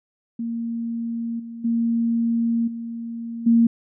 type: tone with level steps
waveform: sine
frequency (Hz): 231.6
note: A#3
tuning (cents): -11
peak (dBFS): -24 / -32 / -18 / -28 / -12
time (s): 0.39-3.67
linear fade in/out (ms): 5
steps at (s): 1.39 / 1.64 / 2.67 / 3.46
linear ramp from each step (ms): 10
effects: none